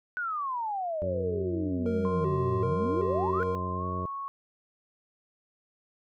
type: exponential two-way sweep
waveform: sine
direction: down then up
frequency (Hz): 1500 to 106.5 to 1500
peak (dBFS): -29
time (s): 0.17-3.43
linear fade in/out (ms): 0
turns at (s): 2.61
type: harmonic tone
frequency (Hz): 91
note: F#2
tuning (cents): -28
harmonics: 1 / 2 / 3 / 4 / 5 / 6 / 7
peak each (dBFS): -34 / -37 / -44 / -41 / -42 / -46 / -44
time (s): 1.02-4.06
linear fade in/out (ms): 0
type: tone with vibrato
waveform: triangle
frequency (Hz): 420.3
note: G#4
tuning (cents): +21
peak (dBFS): -27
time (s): 1.86-3.55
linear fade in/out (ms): 0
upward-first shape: square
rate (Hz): 1.3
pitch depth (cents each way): 180
type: tone with pitch glide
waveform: sine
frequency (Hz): 1046.5 to 1104.3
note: C6 to C#6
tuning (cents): 0 to -7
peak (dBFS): -33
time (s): 2.05-4.28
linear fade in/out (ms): 0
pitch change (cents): +93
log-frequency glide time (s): 3.75-3.85
effects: none